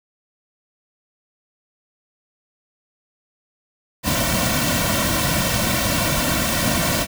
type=noise with comb filter; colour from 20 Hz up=pink; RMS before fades=-20 dBFS; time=4.03-7.07 s; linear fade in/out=50 ms; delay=2.4 ms; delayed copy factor=-0.85; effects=none